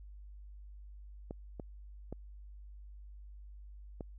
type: clicks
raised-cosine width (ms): 2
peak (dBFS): -28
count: 4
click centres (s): 1.309 / 1.598 / 2.126 / 4.008
effects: added 50 Hz sine -48 dBFS peak until 4.18 s